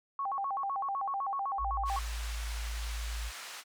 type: tone with vibrato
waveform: sine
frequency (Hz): 935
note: A#5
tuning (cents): +5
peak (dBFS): -31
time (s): 0.19-1.99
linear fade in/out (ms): 2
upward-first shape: square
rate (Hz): 7.9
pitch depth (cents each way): 290
type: tone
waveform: sine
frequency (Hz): 55.7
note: A1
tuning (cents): +22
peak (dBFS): -34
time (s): 1.58-3.32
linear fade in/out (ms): 50
type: band-pass noise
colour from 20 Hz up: pink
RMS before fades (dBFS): -45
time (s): 1.85-3.64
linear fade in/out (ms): 50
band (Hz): 1100 to 9400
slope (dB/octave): 12
effects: none